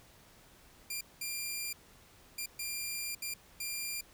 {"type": "tone bursts at uneven times", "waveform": "10% pulse", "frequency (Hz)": 2391, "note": "D7", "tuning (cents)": 30, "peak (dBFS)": -27, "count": 6, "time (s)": [[0.9, 1.01], [1.21, 1.73], [2.38, 2.46], [2.59, 3.15], [3.22, 3.34], [3.6, 4.01]], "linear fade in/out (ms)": 5, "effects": ["pink hiss -60 dBFS RMS until 4.13 s"]}